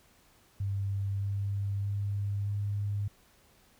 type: tone with pitch steps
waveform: sine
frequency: 98.9 / 99.88 / 100.86 / 101.86 Hz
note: G2 / G2 / G2 / G#2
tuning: +16 / +33 / +50 / -33 cents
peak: -29 dBFS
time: 0.6-3.08 s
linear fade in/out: 5 ms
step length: 620 ms
effects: pink hiss -63 dBFS RMS until 3.79 s